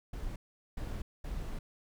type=noise bursts at uneven times; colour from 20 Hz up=brown; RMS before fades=-38 dBFS; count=3; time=0.13-0.36 / 0.77-1.02 / 1.24-1.59 s; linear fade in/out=5 ms; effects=none